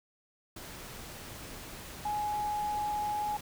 sine tone in noise, 837 Hz, G#5, 13 cents sharp, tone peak -30 dBFS, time 2.05-3.37 s, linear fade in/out 5 ms, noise pink, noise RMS -45 dBFS, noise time 0.56-3.41 s, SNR +12 dB, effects none

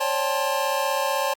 square tone cluster, 543 / 579 / 796 / 878 / 1054 Hz, C#5 / D5 / G5 / A5 / C6, -36 / -25 / +26 / -4 / +12 cents, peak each -28 / -30 / -33 / -28 / -29 dBFS, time 0-1.34 s, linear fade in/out 10 ms, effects Opus 48 kbps

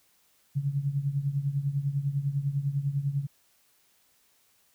sine tone with tremolo, 140.4 Hz, C#3, 22 cents sharp, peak -22 dBFS, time 0.55-3.27 s, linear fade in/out 20 ms, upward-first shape triangle, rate 10 Hz, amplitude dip 85%, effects white hiss -66 dBFS RMS until 4.74 s

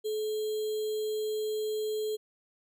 sine tone with sample-and-hold, 430 Hz, A4, 40 cents flat, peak -29 dBFS, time 0.04-2.17 s, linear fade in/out 20 ms, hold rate 3675 Hz, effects none

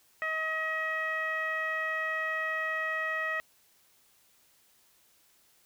15% pulse tone with low-pass filter, 635 Hz, D#5, 35 cents sharp, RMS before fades -32 dBFS, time 0.22-3.4 s, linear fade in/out 0 ms, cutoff 2000 Hz, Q 3.6, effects white hiss -65 dBFS RMS until 5.65 s

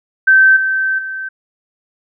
sine tone with level steps, 1548 Hz, G6, 22 cents flat, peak -5 / -13 / -21 dBFS, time 0.27-1.29 s, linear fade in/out 10 ms, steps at 0.56 / 0.98 s, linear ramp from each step 10 ms, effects none

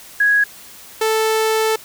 sine / sawtooth tone pair in turn, 1661.2 / 440 Hz, G#6 / A4, 0 / 0 cents, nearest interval octave + major seventh, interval 2300 cents, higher first, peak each -11 dBFS, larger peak neither, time 0.2-0.44 / 1.01-1.76 s, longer second, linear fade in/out 5 ms, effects white hiss -40 dBFS RMS until 1.84 s

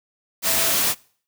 sine tone in noise, 659.3 Hz, E5, in tune, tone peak -31 dBFS, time 0.44-0.74 s, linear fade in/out 50 ms, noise white, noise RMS -20 dBFS, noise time 0.42-0.95 s, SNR -14 dB, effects noise-tail reverb RT60 0.5 s tail -24 dB re dry + high-pass 80 Hz 12 dB/octave

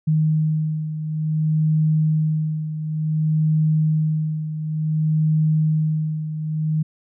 sine beating tone pair, 155.56 / 156.12 Hz, D#3 / D#3, 0 / +6 cents, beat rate 0.56 Hz, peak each -18 / -24 dBFS, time 0.07-6.83 s, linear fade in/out 10 ms, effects none

